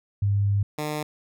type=tone pair in turn; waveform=sine / 10% pulse; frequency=100.8 / 151.03 Hz; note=G2 / D3; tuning=+49 / +49 cents; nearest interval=perfect fifth; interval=700 cents; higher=second; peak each=-19 dBFS; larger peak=neither; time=0.22-0.63 / 0.78-1.03 s; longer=first; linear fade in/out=5 ms; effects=none